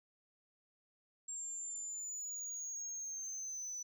sine linear sweep, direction down, 7460 to 5960 Hz, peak -38 dBFS, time 1.28-3.83 s, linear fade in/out 10 ms, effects tanh soft clip ceiling -40 dBFS

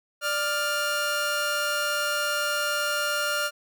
sawtooth tone pair together, 590 / 1403.3 Hz, D5 / F6, +8 / +8 cents, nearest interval octave + minor third, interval 1500 cents, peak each -26 / -22 dBFS, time 0.21-3.51 s, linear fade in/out 50 ms, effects none

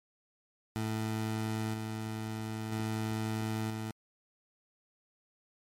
20% pulse tone with tremolo, 110 Hz, A2, in tune, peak -27 dBFS, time 0.76-3.91 s, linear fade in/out 0 ms, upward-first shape square, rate 0.51 Hz, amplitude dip 35%, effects MP3 64 kbps

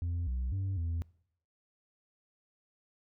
sine tone with pitch steps, 86 / 62.7 / 96.4 / 83.6 Hz, F2 / B1 / G2 / E2, -26 / +27 / -28 / +25 cents, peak -28 dBFS, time 0.02-1.02 s, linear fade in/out 0 ms, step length 250 ms, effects noise-tail reverb RT60 0.7 s tail -26 dB re dry + tanh soft clip ceiling -30 dBFS

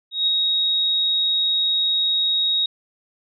sine tone with ADSR envelope, 3775 Hz, A#7, 21 cents sharp, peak -15 dBFS, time 0.11-2.66 s, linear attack 160 ms, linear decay 18 ms, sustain -2 dB, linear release 4 ms, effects none

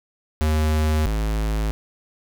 square tone pair in turn, 77.4 / 53.52 Hz, D#2 / A1, -9 / -47 cents, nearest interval tritone, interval 638 cents, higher first, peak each -18 / -21 dBFS, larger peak first, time 0.41-1.06 / 1.06-1.71 s, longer neither, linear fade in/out 0 ms, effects none

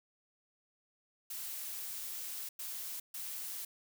blue noise bursts at uneven times, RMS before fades -42 dBFS, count 3, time 1.3-2.49 / 2.59-3 / 3.14-3.65 s, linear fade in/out 5 ms, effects none

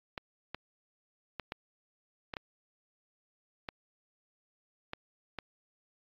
clicks, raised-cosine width 0.3 ms, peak -21 dBFS, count 9, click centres 0.178 / 0.546 / 1.397 / 1.521 / 2.338 / 2.368 / 3.688 / 4.934 / 5.387 s, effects low-pass 5000 Hz 12 dB/octave + AAC 32 kbps

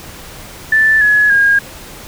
sine tone with pitch steps, 1760 / 1692.2 / 1627 Hz, A6 / G#6 / G#6, 0 / +32 / -36 cents, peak -7 dBFS, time 0.72-1.59 s, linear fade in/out 5 ms, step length 290 ms, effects pink hiss -33 dBFS RMS until 2.07 s

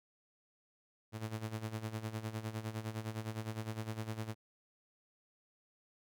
sawtooth tone with tremolo, 110 Hz, A2, in tune, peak -32 dBFS, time 1.12-4.35 s, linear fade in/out 50 ms, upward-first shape sine, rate 9.8 Hz, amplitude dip 75%, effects none

